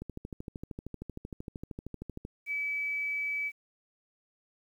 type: click train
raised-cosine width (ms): 3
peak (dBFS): -26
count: 30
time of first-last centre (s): 0.02-2.251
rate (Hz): 13
type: tone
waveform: sine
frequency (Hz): 2294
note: D7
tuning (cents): -41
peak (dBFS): -30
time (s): 2.46-3.52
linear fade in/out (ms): 50
effects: 10-bit